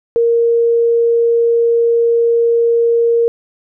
sine tone, 466.2 Hz, A#4, in tune, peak -9 dBFS, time 0.16-3.28 s, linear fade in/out 0 ms, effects none

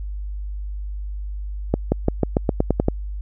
accelerating click train, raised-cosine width 2 ms, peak -3 dBFS, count 10, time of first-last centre 1.74-2.884 s, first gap 180 ms, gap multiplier 0.91, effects added 50 Hz sine -26 dBFS peak until 3.21 s

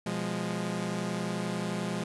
sawtooth tone cluster, 124 / 175.4 / 206.7 Hz, B2 / F3 / G#3, +7 / +8 / -8 cents, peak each -35 / -30 / -30 dBFS, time 0.06-2.04 s, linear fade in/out 5 ms, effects resampled to 24000 Hz + 10-bit

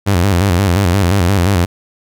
sawtooth tone with vibrato, 93.2 Hz, F#2, 13 cents sharp, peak -6 dBFS, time 0.06-1.66 s, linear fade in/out 20 ms, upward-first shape square, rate 5.7 Hz, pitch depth 120 cents each way, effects none

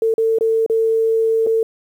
sine tone with dropouts, 448.7 Hz, A4, 34 cents sharp, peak -13 dBFS, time 0.02-1.63 s, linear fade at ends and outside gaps 2 ms, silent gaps 0.14-0.18 / 0.386-0.409 / 0.663-0.698 / 1.465-1.47 s, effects 8-bit

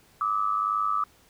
sine tone pair together, 1174.7 / 1276.8 Hz, D6 / D#6, 0 / +44 cents, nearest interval minor second, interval 144 cents, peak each -26 dBFS, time 0.21-1.04 s, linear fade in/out 2 ms, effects pink hiss -59 dBFS RMS until 1.29 s

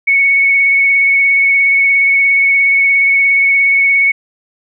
sine tone with vibrato, 2217 Hz, C#7, in tune, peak -7 dBFS, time 0.07-4.12 s, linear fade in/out 10 ms, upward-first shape sine, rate 17 Hz, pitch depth 15 cents each way, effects none

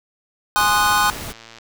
square chord, Ab dominant seventh, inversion none, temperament equal with one note detuned, 830.6 / 1046.5 / 1233.1 / 1480 Hz, Ab5 / C6 / Eb6 / Gb6, 0 / 0 / -16 / 0 cents, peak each -21 dBFS, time 0.56-1.1 s, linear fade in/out 0 ms
pink noise, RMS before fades -31 dBFS, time 0.57-1.33 s, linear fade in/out 20 ms
click train, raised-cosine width 0.2 ms, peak -23 dBFS, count 62, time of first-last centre 1.05-1.585 s, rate 114 Hz
effects none

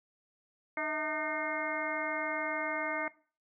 harmonic tone with a mistuned harmonic, 304.5 Hz, D#4, 37 cents flat, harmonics 1 / 2 / 3 / 4 / 5 / 6 / 7, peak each -42 / -38 / -40 / -41 / -41 / -42 / -36 dBFS, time 0.77-3.08 s, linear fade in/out 2 ms, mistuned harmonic 2, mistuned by +77 cents, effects noise-tail reverb RT60 0.4 s tail -19 dB re dry

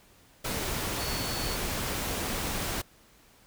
sine tone in noise, 4435 Hz, C#8, in tune, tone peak -38 dBFS, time 0.99-1.56 s, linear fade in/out 10 ms, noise pink, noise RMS -32 dBFS, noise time 0.44-2.82 s, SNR -9 dB, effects pink hiss -59 dBFS RMS until 3.46 s

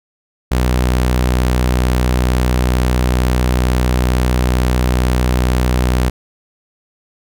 sawtooth tone, 62.2 Hz, B1, 13 cents sharp, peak -8 dBFS, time 0.51-6.1 s, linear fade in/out 10 ms, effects none

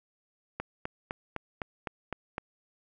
click train, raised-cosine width 0.5 ms, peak -18 dBFS, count 8, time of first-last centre 0.6-2.381 s, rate 3.93 Hz, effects none

